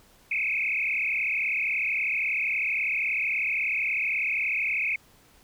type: tone with frequency modulation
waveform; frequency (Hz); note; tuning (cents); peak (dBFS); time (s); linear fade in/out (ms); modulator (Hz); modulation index
sine; 2370; D7; +15; -24; 0.31-4.96; 5; 36.3; 6.1
effects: pink hiss -58 dBFS RMS until 5.43 s